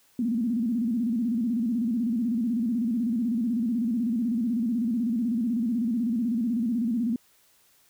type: tone with vibrato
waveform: sine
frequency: 233.1 Hz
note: A#3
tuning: in tune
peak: -23 dBFS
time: 0.19-7.16 s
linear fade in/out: 2 ms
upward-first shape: square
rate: 16 Hz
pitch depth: 110 cents each way
effects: white hiss -62 dBFS RMS until 7.89 s